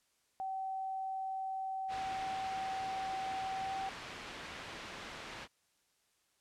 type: tone with pitch glide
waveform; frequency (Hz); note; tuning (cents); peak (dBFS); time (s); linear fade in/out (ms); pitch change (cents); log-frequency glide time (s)
sine; 766 to 771.8; G5 to G5; -40 to -27; -36; 0.4-3.89; 0; +13; 3.57-3.7
type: low-pass noise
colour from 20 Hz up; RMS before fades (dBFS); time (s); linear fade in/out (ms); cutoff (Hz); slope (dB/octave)
white; -47; 1.88-5.48; 50; 2700; 12
effects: white hiss -75 dBFS RMS until 6.4 s + low-pass 10000 Hz 12 dB/octave